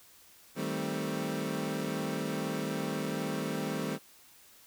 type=chord; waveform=25% pulse; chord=A half-diminished seventh; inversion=second; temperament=equal with one note detuned; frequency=157.46 / 196 / 220 / 261.6 Hz; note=Eb3 / G3 / A3 / C4; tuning=+21 / 0 / 0 / 0 cents; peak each=-34 dBFS; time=0.55-3.99 s; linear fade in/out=50 ms; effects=white hiss -58 dBFS RMS until 4.66 s